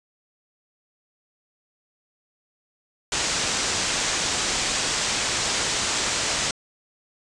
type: low-pass noise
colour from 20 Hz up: white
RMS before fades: -25 dBFS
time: 3.12-6.51 s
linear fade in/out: 2 ms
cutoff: 8000 Hz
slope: 48 dB/octave
effects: resampled to 24000 Hz